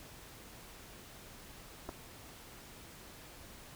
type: clicks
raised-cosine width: 1 ms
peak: -28 dBFS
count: 2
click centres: 1.89 / 1.893 s
effects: pink hiss -53 dBFS RMS until 3.75 s